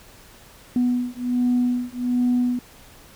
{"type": "beating tone pair", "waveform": "sine", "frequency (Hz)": [245.8, 247.1], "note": ["B3", "B3"], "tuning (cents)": [-8, 1], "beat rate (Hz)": 1.3, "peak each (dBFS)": -21, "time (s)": [0.76, 2.59], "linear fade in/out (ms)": 2, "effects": ["tanh soft clip ceiling -13 dBFS", "pink hiss -48 dBFS RMS until 3.15 s"]}